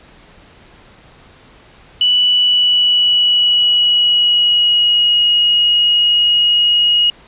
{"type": "tone with pitch glide", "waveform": "sine", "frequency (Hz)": [2960, 2887], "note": ["F#7", "F#7"], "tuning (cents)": [0, -43], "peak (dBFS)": -9, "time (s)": [2.01, 7.1], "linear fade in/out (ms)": 2, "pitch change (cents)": -43, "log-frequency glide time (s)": [2.26, 5.26], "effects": ["pink hiss -44 dBFS RMS until 7.27 s", "resampled to 8000 Hz"]}